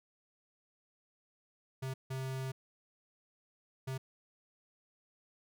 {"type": "tone bursts at uneven times", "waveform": "square", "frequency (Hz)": 132, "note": "C3", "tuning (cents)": 16, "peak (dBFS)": -37, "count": 3, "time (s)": [[1.82, 1.94], [2.1, 2.52], [3.87, 3.98]], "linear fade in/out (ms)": 10, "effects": []}